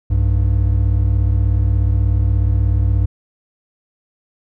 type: tone pair together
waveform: triangle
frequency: 62.37 / 99 Hz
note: B1 / G2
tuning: +18 / +18 cents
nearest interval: minor sixth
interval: 800 cents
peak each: -13 dBFS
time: 0.1-3.06 s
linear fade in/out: 10 ms
effects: none